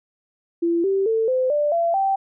sine tone with pitch steps, 338.8 / 389.2 / 447 / 513.5 / 589.9 / 677.6 / 778.4 Hz, E4 / G4 / A4 / C5 / D5 / E5 / G5, +48 / -12 / +27 / -33 / +8 / +48 / -12 cents, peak -17 dBFS, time 0.62-2.16 s, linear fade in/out 10 ms, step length 220 ms, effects none

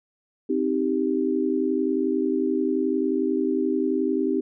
sine chord, C minor, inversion none, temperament equal with one note detuned, 261.6 / 312.9 / 392 Hz, C4 / Eb4 / G4, 0 / +10 / 0 cents, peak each -25 dBFS, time 0.49-4.41 s, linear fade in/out 10 ms, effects none

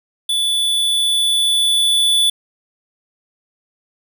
square tone with level ramp, 3467 Hz, A7, 26 cents flat, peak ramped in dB -16 to -12 dBFS, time 0.29-2.3 s, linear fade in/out 5 ms, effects none

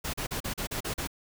pink noise bursts, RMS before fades -33 dBFS, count 8, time 0.04-1.074 s, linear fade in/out 10 ms, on 96 ms, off 38 ms, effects none

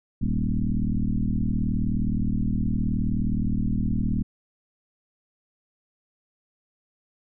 sine tone with frequency modulation, 110 Hz, A2, in tune, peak -21 dBFS, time 0.21-4.23 s, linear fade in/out 10 ms, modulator 39.2 Hz, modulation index 3.6, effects none

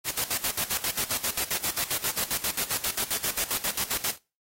white noise with tremolo, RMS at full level -27 dBFS, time 0.04-4.18 s, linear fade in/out 50 ms, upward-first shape square, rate 7.5 Hz, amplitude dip 80%, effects noise-tail reverb RT60 0.3 s tail -23 dB re dry + AAC 48 kbps

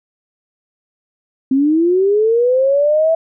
sine linear sweep, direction up, 259.1 to 659.3 Hz, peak -10 dBFS, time 1.51-3.15 s, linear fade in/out 5 ms, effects none

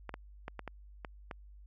clicks, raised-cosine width 0.5 ms, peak -25 dBFS, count 7, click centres 0.093 / 0.141 / 0.481 / 0.593 / 0.677 / 1.048 / 1.312 s, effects added 50 Hz sine -51 dBFS peak until 1.66 s

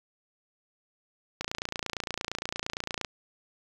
click train, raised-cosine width 0.2 ms, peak -14 dBFS, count 48, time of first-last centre 1.41-3.048 s, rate 28.7 Hz, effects 8-bit

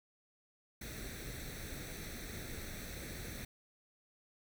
pink noise with comb filter, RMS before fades -45 dBFS, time 0.81-3.45 s, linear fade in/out 5 ms, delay 0.5 ms, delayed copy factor +0.7, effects none

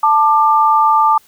sine tone pair together, 882 / 1190.5 Hz, A5 / D6, +4 / +23 cents, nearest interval perfect fourth, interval 519 cents, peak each -11 dBFS, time 0.03-1.18 s, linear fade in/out 5 ms, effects white hiss -50 dBFS RMS until 1.27 s

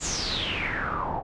pink noise with low-pass filter sweep, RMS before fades -29 dBFS, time 0-1.23 s, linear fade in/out 50 ms, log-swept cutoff 7500 to 720 Hz, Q 7.3, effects resampled to 22050 Hz

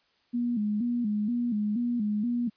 sine tone with vibrato, 224.3 Hz, A3, 34 cents sharp, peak -25 dBFS, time 0.33-2.5 s, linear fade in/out 20 ms, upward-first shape square, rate 2.1 Hz, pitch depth 120 cents each way, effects white hiss -68 dBFS RMS until 2.56 s + resampled to 11025 Hz

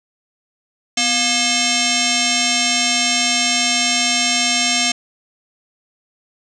sine tone with frequency modulation, 1661.2 Hz, G#6, in tune, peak -14 dBFS, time 0.97-4.92 s, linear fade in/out 5 ms, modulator 955 Hz, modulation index 6, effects none

